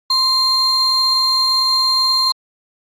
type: tone pair together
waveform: sine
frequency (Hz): 1046.5 / 4186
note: C6 / C8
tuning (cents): 0 / 0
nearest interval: 2 octaves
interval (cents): 2400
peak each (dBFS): -17 / -11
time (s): 0.1-2.32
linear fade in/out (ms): 5
effects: tanh soft clip ceiling -10 dBFS + AAC 48 kbps